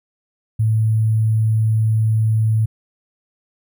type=tone with sample-and-hold; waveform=sine; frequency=110 Hz; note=A2; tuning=in tune; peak=-13 dBFS; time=0.59-2.66 s; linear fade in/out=10 ms; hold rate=11025 Hz; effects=none